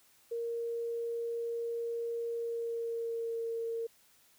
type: tone with pitch glide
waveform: sine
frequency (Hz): 466.2 to 458.7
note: A#4 to A#4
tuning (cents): 0 to -28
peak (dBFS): -33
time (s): 0.31-3.87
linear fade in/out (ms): 10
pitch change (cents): -28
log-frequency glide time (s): 2.34-3.47
effects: white hiss -65 dBFS RMS until 4.38 s